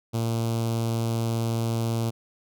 sawtooth tone with notch filter, 114.8 Hz, A#2, 26 cents flat, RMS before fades -26 dBFS, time 0.13-2.11 s, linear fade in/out 20 ms, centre 1800 Hz, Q 0.84, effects none

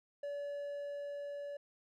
triangle tone with level ramp, 573 Hz, D5, 43 cents flat, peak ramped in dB -36 to -39 dBFS, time 0.23-1.57 s, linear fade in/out 5 ms, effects none

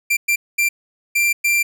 45% pulse tone bursts at uneven times, 2365 Hz, D7, 12 cents sharp, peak -14 dBFS, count 5, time 0.1-0.17 / 0.28-0.36 / 0.58-0.69 / 1.15-1.33 / 1.44-1.63 s, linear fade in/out 10 ms, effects none

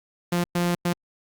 sawtooth tone bursts at uneven times, 174.61 Hz, F3, in tune, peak -17 dBFS, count 3, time 0.32-0.44 / 0.55-0.75 / 0.85-0.93 s, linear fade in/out 5 ms, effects Opus 48 kbps

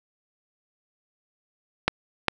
clicks, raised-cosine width 0.3 ms, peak -3 dBFS, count 2, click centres 1.88 / 2.283 s, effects none

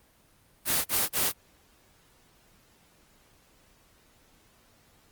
white noise bursts, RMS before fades -25 dBFS, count 3, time 0.65-1.326 s, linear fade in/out 50 ms, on 200 ms, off 38 ms, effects pink hiss -62 dBFS RMS until 5.11 s + Opus 24 kbps

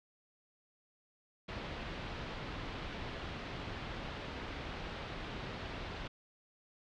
pink low-pass noise, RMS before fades -43 dBFS, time 1.48-6.08 s, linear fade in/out 10 ms, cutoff 3900 Hz, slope 24 dB/octave, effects none

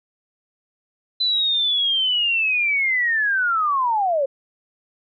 sine linear sweep, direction down, 4031 to 523.3 Hz, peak -17 dBFS, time 1.2-4.26 s, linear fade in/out 10 ms, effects none

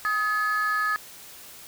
sine tone pair together, 1259.2 / 1711 Hz, D#6 / A6, +20 / -49 cents, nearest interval perfect fourth, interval 531 cents, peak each -23 dBFS, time 0.05-0.96 s, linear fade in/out 0 ms, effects tanh soft clip ceiling -19 dBFS + white hiss -45 dBFS RMS until 1.67 s

